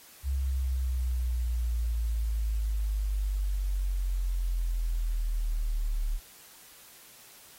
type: exponential sweep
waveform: sine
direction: down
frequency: 68 to 36.19 Hz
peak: -26 dBFS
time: 0.23-6.2 s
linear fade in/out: 50 ms
effects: white hiss -53 dBFS RMS until 7.58 s + AAC 48 kbps

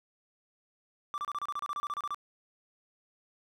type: tone bursts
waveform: triangle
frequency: 1172 Hz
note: D6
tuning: 4 cents flat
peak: -30 dBFS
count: 15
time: 1.14-2.145 s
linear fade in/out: 0 ms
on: 39 ms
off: 30 ms
effects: none

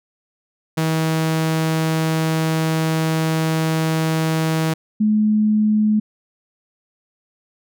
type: tone pair in turn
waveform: sawtooth / sine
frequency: 160 / 213.3 Hz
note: D#3 / G#3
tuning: +49 / +46 cents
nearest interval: perfect fourth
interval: 497 cents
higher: second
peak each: -13 dBFS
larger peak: neither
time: 0.77-4.74 / 5-6 s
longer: first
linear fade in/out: 10 ms
effects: none

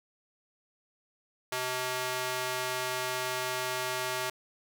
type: tone with high-pass filter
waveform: square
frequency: 127.3 Hz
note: C3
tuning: 47 cents flat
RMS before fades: -33 dBFS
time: 1.52-4.3 s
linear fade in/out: 5 ms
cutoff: 660 Hz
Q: 0.6
effects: none

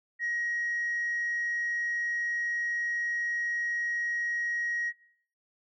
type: tone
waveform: sine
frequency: 1892 Hz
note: A#6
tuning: 25 cents sharp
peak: -27 dBFS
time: 0.19-4.93 s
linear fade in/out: 50 ms
effects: noise-tail reverb RT60 0.6 s tail -19 dB re dry + tanh soft clip ceiling -25 dBFS

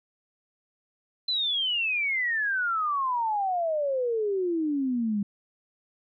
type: exponential sweep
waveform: sine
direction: down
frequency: 4100 to 197.9 Hz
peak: -24 dBFS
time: 1.28-5.23 s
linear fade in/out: 5 ms
effects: none

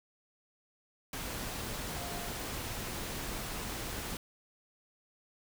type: tone in noise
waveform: sine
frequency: 698.5 Hz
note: F5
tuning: in tune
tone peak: -45 dBFS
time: 1.96-2.29 s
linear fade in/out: 2 ms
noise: pink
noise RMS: -39 dBFS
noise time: 1.13-4.17 s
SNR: -9 dB
effects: none

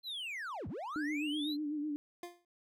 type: linear two-way sweep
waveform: triangle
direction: down then up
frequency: 4186 to 69.3 to 4186 Hz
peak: -37 dBFS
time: 0.03-1.57 s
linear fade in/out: 50 ms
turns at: 0.68 s
type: tone with vibrato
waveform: sine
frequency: 298.3 Hz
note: D4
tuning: 27 cents sharp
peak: -34 dBFS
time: 0.96-1.96 s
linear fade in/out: 0 ms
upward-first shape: sine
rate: 8 Hz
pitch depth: 55 cents each way
type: tone with exponential decay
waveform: 25% pulse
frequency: 349.4 Hz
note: F4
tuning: 1 cent sharp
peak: -36 dBFS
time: 2.23-2.45 s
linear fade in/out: 2 ms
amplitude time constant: 47 ms
effects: none

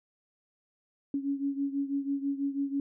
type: beating tone pair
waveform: sine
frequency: 277.3 / 283.4 Hz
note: C#4 / C#4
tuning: +1 / +38 cents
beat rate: 6.1 Hz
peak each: -30 / -34 dBFS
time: 1.14-2.8 s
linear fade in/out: 2 ms
effects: none

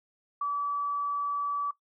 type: tone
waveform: sine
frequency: 1150 Hz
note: D6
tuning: 37 cents flat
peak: -27 dBFS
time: 0.41-1.71 s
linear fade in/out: 5 ms
effects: noise-tail reverb RT60 0.1 s tail -18 dB re dry

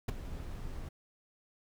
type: noise with ADSR envelope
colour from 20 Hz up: brown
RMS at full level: -24 dBFS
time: 0.08-0.89 s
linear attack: 9 ms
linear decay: 12 ms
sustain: -17 dB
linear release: 7 ms
effects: none

